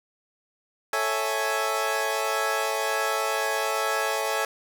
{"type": "chord", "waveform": "20% pulse", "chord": "A major seventh", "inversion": "none", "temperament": "equal", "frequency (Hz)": [440, 554.4, 659.3, 830.6], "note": ["A4", "C#5", "E5", "G#5"], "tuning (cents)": [0, 0, 0, 0], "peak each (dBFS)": -25, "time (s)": [0.93, 4.45], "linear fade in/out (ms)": 2, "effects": []}